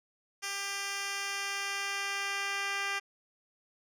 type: tone with band-pass filter sweep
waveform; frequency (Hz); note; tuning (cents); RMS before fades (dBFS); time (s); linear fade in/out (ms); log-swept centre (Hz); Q
10% pulse; 397.6; G4; +25; -35; 0.42-3; 20; 5300 to 2800; 0.79
effects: none